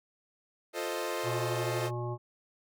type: chord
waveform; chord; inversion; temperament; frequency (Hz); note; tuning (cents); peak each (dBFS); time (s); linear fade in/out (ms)
sawtooth; F dominant seventh; none; equal; 349.2 / 440 / 523.3 / 622.3; F4 / A4 / C5 / Eb5; 0 / 0 / 0 / 0; -34; 0.73-1.91; 50
type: harmonic tone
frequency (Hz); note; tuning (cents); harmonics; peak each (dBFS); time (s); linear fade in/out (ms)
120.5; B2; -42; 1 / 3 / 5 / 7 / 9; -34 / -38 / -43 / -43 / -44; 1.23-2.18; 50
effects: none